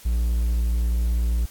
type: tone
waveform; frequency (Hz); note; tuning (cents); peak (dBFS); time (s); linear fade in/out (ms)
triangle; 58.27; A#1; 0; -17; 0.05-1.46; 10
effects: white hiss -47 dBFS RMS until 1.5 s + AAC 64 kbps